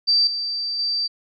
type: tone with level steps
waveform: sine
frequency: 4662 Hz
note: D8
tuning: 14 cents flat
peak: -14 / -23 / -20 dBFS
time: 0.07-1.08 s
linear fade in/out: 20 ms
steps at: 0.27 / 0.79 s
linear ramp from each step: 2 ms
effects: none